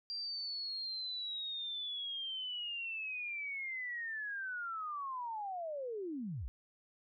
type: linear sweep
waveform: sine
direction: down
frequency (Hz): 4752 to 45.45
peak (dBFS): -38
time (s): 0.1-6.48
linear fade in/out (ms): 0
effects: none